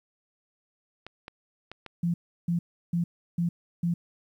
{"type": "clicks", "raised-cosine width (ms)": 0.3, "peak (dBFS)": -24, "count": 4, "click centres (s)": [1.066, 1.281, 1.716, 1.863]}
{"type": "tone bursts", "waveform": "sine", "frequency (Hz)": 171.6, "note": "F3", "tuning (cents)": -30, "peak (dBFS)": -23, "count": 5, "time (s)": [2.03, 3.94], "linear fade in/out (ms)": 5, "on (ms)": 110, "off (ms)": 340}
{"effects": ["10-bit"]}